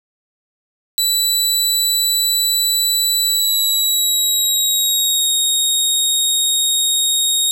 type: tone with pitch glide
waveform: 20% pulse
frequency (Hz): 3962 to 3742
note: B7 to A#7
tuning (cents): +5 to +6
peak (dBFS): -8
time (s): 0.98-7.51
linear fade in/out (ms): 0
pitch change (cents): -99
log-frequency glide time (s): 3.2-5.32
effects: none